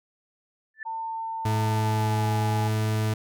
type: tone with exponential growth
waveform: sine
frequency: 1760 Hz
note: A6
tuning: in tune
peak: -29 dBFS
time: 0.74-0.83 s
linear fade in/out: 2 ms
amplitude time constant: 18 ms
type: tone with pitch glide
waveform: sine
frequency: 899 to 838.8 Hz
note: A5 to G#5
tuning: +37 to +17 cents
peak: -29 dBFS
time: 0.85-2.69 s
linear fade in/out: 20 ms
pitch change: -120 cents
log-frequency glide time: 1.59-2.32 s
type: tone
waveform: 40% pulse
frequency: 108.5 Hz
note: A2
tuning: 24 cents flat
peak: -22 dBFS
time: 1.45-3.14 s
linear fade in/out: 5 ms
effects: none